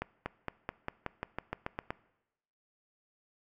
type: accelerating click train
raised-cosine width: 0.5 ms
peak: -19 dBFS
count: 12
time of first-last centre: 0.02-1.905 s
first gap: 240 ms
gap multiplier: 0.93
effects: noise-tail reverb RT60 0.9 s tail -20 dB re dry